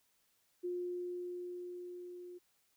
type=tone with level ramp; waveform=sine; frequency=355.9 Hz; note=F4; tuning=33 cents sharp; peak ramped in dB=-35 to -47 dBFS; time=0.63-2.39 s; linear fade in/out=20 ms; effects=white hiss -75 dBFS RMS until 2.76 s